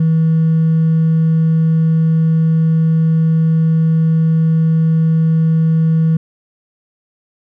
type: tone with hard clipping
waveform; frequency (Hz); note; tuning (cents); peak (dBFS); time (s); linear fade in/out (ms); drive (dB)
triangle; 161.1; E3; -39; -9; 0-6.17; 5; 2
effects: none